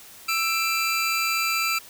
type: tone pair together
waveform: 25% pulse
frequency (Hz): 1328 / 2368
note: E6 / D7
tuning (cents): +12 / +14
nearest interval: minor seventh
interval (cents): 1002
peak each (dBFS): -21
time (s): 0.28-1.79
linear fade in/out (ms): 10
effects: white hiss -46 dBFS RMS until 1.89 s